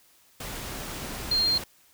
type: tone in noise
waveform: sine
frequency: 4202 Hz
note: C8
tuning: 7 cents sharp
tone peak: -21 dBFS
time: 1.31-1.58 s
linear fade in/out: 5 ms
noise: pink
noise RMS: -36 dBFS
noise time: 0.4-1.64 s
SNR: +12 dB
effects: white hiss -60 dBFS RMS until 1.93 s